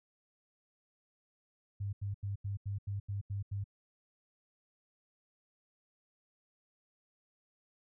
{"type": "tone bursts", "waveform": "sine", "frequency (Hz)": 100.1, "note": "G2", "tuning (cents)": 37, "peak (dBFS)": -34, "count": 9, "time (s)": [1.8, 3.642], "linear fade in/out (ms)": 10, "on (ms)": 130, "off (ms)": 84, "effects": []}